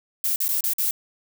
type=noise with dropouts; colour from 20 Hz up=violet; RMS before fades=-23 dBFS; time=0.24-0.91 s; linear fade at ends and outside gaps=2 ms; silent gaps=0.36-0.403 / 0.482-0.489 / 0.608-0.639 / 0.735-0.783 s; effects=none